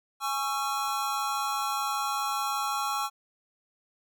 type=chord; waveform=square; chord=C# minor; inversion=second; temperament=equal with one note detuned; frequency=830.6 / 1108.7 / 1349.3 Hz; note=G#5 / C#6 / E6; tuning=0 / 0 / +40 cents; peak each=-33 dBFS; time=0.2-3.1 s; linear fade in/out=50 ms; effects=none